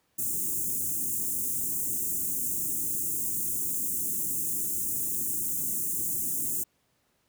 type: band-stop noise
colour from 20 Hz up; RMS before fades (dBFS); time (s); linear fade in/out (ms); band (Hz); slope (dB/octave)
white; -30; 0.18-6.64; 10; 370 to 6800; 48
effects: pink hiss -71 dBFS RMS until 7.28 s + high-pass 80 Hz 12 dB/octave